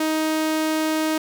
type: tone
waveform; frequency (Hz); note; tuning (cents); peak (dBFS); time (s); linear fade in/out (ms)
sawtooth; 313.6; D#4; +14; -16; 0-1.18; 5
effects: none